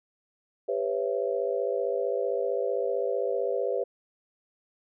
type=chord; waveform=sine; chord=C# half-diminished seventh; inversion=second; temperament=just; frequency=399.1 / 498.9 / 554.4 / 665.2 Hz; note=G4 / B4 / C#5 / E5; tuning=+31 / +17 / 0 / +16 cents; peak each=-31 / -29 / -31 / -35 dBFS; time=0.68-3.84 s; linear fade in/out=10 ms; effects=none